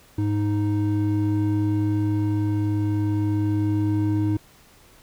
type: tone pair together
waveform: triangle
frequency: 103.83 / 311.1 Hz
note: G#2 / D#4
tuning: 0 / 0 cents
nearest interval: octave + perfect fifth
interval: 1900 cents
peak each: -20 / -21 dBFS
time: 0.18-4.37 s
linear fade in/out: 5 ms
effects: pink hiss -53 dBFS RMS until 5.02 s